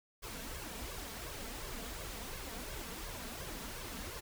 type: noise with flanger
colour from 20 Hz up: pink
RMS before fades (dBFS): -44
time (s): 0.22-4.21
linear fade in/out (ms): 20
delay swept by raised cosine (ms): 1.8 to 4.5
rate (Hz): 2.8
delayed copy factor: +0.7
effects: none